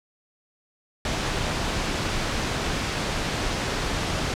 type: noise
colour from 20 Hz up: pink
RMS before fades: -26 dBFS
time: 1.05-4.34 s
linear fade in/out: 2 ms
effects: low-pass 6000 Hz 12 dB/octave